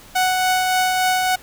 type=tone with tremolo; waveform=sawtooth; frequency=741 Hz; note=F#5; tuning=2 cents sharp; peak=-11 dBFS; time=0.15-1.36 s; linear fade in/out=10 ms; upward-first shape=triangle; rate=3.5 Hz; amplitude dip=30%; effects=pink hiss -44 dBFS RMS until 1.42 s